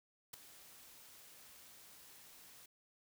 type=noise with ADSR envelope; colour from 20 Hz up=white; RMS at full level=-44 dBFS; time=0.33-2.66 s; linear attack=10 ms; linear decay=4 ms; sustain=-15 dB; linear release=6 ms; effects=none